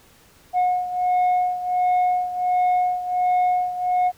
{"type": "beating tone pair", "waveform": "sine", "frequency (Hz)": [725, 726.4], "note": ["F#5", "F#5"], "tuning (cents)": [-35, -32], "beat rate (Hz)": 1.4, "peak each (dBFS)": [-17, -21], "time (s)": [0.53, 4.12], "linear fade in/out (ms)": 50, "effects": ["tanh soft clip ceiling -15 dBFS", "pink hiss -53 dBFS RMS until 4.17 s"]}